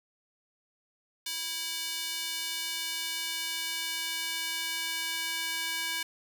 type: tone with high-pass filter sweep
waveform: square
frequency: 327.1 Hz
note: E4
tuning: 13 cents flat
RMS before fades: -34 dBFS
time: 1.26-6.03 s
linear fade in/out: 5 ms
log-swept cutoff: 3400 to 2100 Hz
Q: 1.1
effects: none